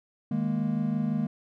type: chord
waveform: triangle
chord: D# suspended fourth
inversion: none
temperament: just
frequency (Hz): 155.56 / 207.4 / 233.3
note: D#3 / G#3 / A#3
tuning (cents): 0 / -2 / +2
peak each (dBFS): -29 / -27 / -27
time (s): 0.31-1.27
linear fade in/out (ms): 5
effects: none